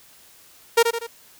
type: tone with echo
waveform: sawtooth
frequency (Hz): 464.4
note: A#4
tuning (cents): -7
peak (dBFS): -8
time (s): 0.77-0.83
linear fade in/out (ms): 10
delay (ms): 80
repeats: 3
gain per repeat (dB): -6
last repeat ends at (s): 1.07
effects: white hiss -51 dBFS RMS until 1.39 s